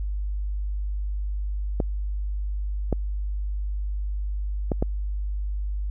clicks, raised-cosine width 2 ms, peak -10 dBFS, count 4, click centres 1.802 / 2.927 / 4.718 / 4.825 s, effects added 50 Hz sine -25 dBFS peak until 5.9 s

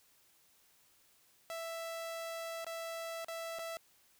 sawtooth tone with dropouts, 661 Hz, E5, 5 cents sharp, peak -36 dBFS, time 1.5-3.77 s, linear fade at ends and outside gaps 0 ms, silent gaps 2.645-2.666 / 3.246-3.284 / 3.587-3.592 s, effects white hiss -68 dBFS RMS until 4.19 s

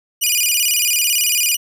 10% pulse tone with vibrato, 2675 Hz, E7, 25 cents sharp, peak -6 dBFS, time 0.21-1.57 s, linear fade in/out 20 ms, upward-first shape square, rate 18 Hz, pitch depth 160 cents each way, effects none

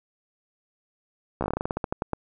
slowing click train, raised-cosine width 1 ms, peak -12 dBFS, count 16, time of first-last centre 1.41-2.133 s, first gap 14 ms, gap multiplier 1.16, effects none

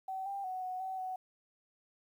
sine tone with pitch steps, 762 / 793 / 744 / 739 / 758 / 746 Hz, G5 / G5 / F#5 / F#5 / F#5 / F#5, -49 / +20 / +9 / -2 / +42 / +14 cents, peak -36 dBFS, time 0.08-1.16 s, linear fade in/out 5 ms, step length 180 ms, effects 11-bit

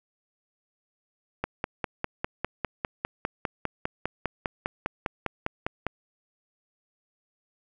click train, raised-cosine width 0.5 ms, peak -12 dBFS, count 23, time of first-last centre 1.44-5.867 s, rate 4.97 Hz, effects none

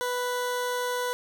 20% pulse tone, 493.9 Hz, B4, in tune, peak -22 dBFS, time 0.01-1.13 s, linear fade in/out 0 ms, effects none

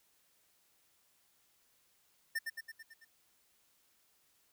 square tone with echo, 1800 Hz, A6, 39 cents sharp, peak -33 dBFS, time 2.35-2.39 s, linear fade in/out 10 ms, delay 110 ms, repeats 6, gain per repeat -4 dB, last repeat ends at 3.05 s, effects white hiss -72 dBFS RMS until 4.52 s

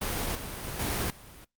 pink noise with level steps, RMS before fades -31 / -38 / -36 / -30 / -49 dBFS, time 0.01-1.45 s, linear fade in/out 10 ms, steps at 0.35 / 0.64 / 0.79 / 1.1 s, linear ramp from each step 5 ms, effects noise-tail reverb RT60 0.2 s tail -25 dB re dry + Opus 32 kbps

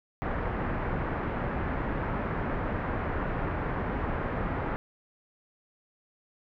pink low-pass noise, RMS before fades -31 dBFS, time 0.22-4.76 s, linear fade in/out 0 ms, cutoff 1800 Hz, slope 24 dB/octave, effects none

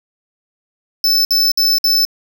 square tone bursts, 5274 Hz, E8, in tune, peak -11 dBFS, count 4, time 1.04-2.051 s, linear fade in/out 2 ms, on 210 ms, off 57 ms, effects none

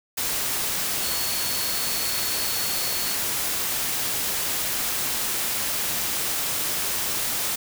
sine tone in noise, 4391 Hz, C#8, 17 cents flat, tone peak -32 dBFS, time 1.02-3.15 s, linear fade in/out 10 ms, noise white, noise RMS -26 dBFS, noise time 0.17-7.56 s, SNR -9 dB, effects none

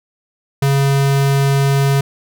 square tone, 138.4 Hz, C#3, 2 cents flat, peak -12 dBFS, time 0.62-2.01 s, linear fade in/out 5 ms, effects none

